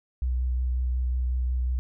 sine tone with vibrato, 62.5 Hz, B1, 21 cents sharp, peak -23 dBFS, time 0.22-1.79 s, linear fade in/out 0 ms, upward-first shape sine, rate 5.5 Hz, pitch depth 16 cents each way, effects none

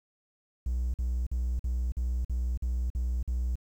triangle tone bursts, 61.3 Hz, B1, 12 cents flat, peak -24 dBFS, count 9, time 0.66-3.556 s, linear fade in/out 5 ms, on 280 ms, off 47 ms, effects tanh soft clip ceiling -21 dBFS + 10-bit

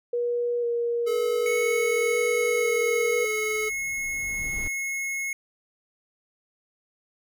sine tone with vibrato, 476.4 Hz, A#4, 38 cents sharp, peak -23 dBFS, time 0.13-3.25 s, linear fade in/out 5 ms, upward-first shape square, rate 1 Hz, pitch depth 14 cents each way
square tone, 430 Hz, A4, 40 cents flat, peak -28 dBFS, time 1.06-3.7 s, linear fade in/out 20 ms
square tone with pitch glide, 2203 to 2174 Hz, C#7 to C#7, -11 to -34 cents, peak -28 dBFS, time 1.46-5.33 s, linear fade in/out 2 ms, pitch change -23 cents, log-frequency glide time 1.74-2.82 s
brown noise with exponential growth, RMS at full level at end -34 dBFS, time 2.7-4.68 s, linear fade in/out 5 ms, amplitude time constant 430 ms
effects none

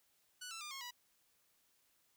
10% pulse tone with pitch steps, 1480 / 1333.9 / 1202.1 / 1083.4 / 976.4 Hz, F#6 / E6 / D6 / C#6 / B5, 0 / +20 / +40 / -40 / -20 cents, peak -37 dBFS, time 0.41-0.91 s, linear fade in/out 10 ms, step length 100 ms, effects white hiss -75 dBFS RMS until 2.16 s

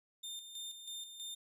sawtooth tone with tremolo, 3615 Hz, A7, 46 cents sharp, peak -39 dBFS, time 0.23-1.35 s, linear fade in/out 10 ms, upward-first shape square, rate 3.1 Hz, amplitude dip 55%, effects resampled to 32000 Hz

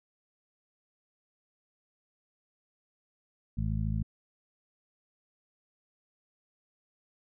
harmonic tone, 53.6 Hz, A1, 45 cents flat, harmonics 1 / 2 / 3 / 4, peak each -32 / -32 / -35 / -37 dBFS, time 3.57-4.03 s, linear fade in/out 10 ms, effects none

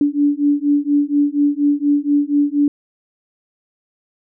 sine beating tone pair, 287.2 / 291.4 Hz, D4 / D4, -39 / -13 cents, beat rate 4.2 Hz, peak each -16 dBFS, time 0.01-2.68 s, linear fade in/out 2 ms, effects none

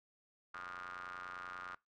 sawtooth ring-modulated tone, 90.1 Hz, F#2, 45 cents flat, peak -38 dBFS, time 0.54-1.75 s, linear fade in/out 5 ms, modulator 1320 Hz, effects noise-tail reverb RT60 0.2 s tail -22 dB re dry + low-pass 5000 Hz 12 dB/octave

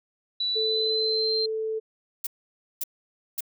sine tone with pitch glide, 3951 to 4145 Hz, B7 to C8, 0 to -17 cents, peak -24 dBFS, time 0.4-1.46 s, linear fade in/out 5 ms, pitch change +83 cents, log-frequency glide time 0.5-1.35 s
sine tone, 440 Hz, A4, in tune, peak -26 dBFS, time 0.55-1.8 s, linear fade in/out 20 ms
violet noise bursts, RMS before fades -29 dBFS, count 3, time 2.24-3.407 s, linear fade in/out 5 ms, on 29 ms, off 540 ms
effects none

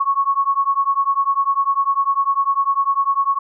sine beating tone pair, 1100 / 1110 Hz, C#6 / C#6, -14 / +2 cents, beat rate 10 Hz, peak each -18 dBFS, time 0-3.39 s, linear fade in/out 10 ms, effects none

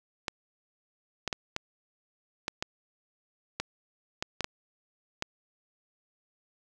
clicks, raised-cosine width 0.2 ms, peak -13 dBFS, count 11, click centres 0.282 / 1.277 / 1.328 / 1.564 / 2.481 / 2.625 / 3.6 / 4.225 / 4.407 / 4.444 / 5.224 s, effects none

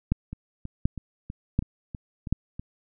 two click trains, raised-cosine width 5 ms, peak -22 / -9 dBFS, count 8 / 4, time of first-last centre 0.33-2.595 / 0.12-2.326 s, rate 3.09 / 1.36 Hz, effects none

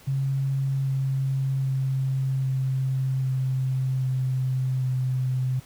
sine tone with pitch steps, 135.6 / 134.43 / 133.27 / 132.12 / 130.98 / 129.85 / 128.73 Hz, C#3 / C3 / C3 / C3 / C3 / C3 / C3, -38 / +47 / +32 / +17 / +2 / -13 / -28 cents, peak -22 dBFS, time 0.07-5.6 s, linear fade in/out 10 ms, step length 790 ms, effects pink hiss -51 dBFS RMS until 5.65 s

